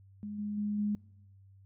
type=tone with level steps; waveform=sine; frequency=207.7 Hz; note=G#3; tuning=in tune; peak=-37 / -33 / -30 / -28 dBFS; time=0.23-0.95 s; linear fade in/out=0 ms; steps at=0.38 / 0.57 / 0.78 s; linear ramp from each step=10 ms; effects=noise-tail reverb RT60 1.0 s tail -25 dB re dry + added 97 Hz sine -55 dBFS peak until 1.65 s